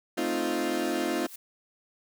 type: chord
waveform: 30% pulse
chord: F dominant seventh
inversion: first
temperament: equal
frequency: 220 / 261.6 / 311.1 / 349.2 Hz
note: A3 / C4 / Eb4 / F4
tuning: 0 / 0 / 0 / 0 cents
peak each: -34 / -30 / -29 / -28 dBFS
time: 0.17-1.27 s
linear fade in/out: 10 ms
type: noise with exponential growth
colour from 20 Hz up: blue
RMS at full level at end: -40 dBFS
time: 1.09-1.36 s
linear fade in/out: 5 ms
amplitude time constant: 58 ms
effects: none